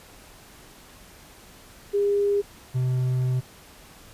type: tone pair in turn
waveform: sine / triangle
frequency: 405 / 127.57 Hz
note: G#4 / C3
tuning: -43 / -43 cents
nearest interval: octave + minor sixth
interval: 2000 cents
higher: first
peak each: -19 dBFS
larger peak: neither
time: 1.93-2.42 / 2.74-3.41 s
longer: second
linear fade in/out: 20 ms
effects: pink hiss -49 dBFS RMS until 4.13 s + resampled to 32000 Hz